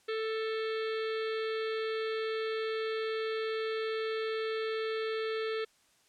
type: harmonic tone with a mistuned harmonic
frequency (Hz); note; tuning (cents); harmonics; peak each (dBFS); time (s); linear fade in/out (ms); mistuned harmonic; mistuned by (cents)
441.2; A4; +5; 1 / 3 / 4 / 5 / 6 / 7 / 8 / 9 / 10; -32 / -42 / -44 / -46 / -48 / -49 / -50 / -51 / -52; 0.08-5.65; 10; 7; +66
effects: white hiss -67 dBFS RMS until 6.08 s + low-pass 9000 Hz 12 dB/octave